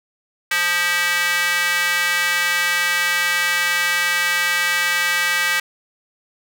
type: tone with high-pass filter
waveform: square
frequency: 175.6 Hz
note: F3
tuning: 10 cents sharp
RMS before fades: -19 dBFS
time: 0.51-5.6 s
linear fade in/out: 5 ms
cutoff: 1800 Hz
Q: 2.5
effects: none